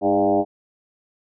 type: tone with frequency modulation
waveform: sine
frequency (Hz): 504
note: B4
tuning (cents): +35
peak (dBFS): -15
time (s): 0.01-0.45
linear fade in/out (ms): 50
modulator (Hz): 96.8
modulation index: 2.7
effects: none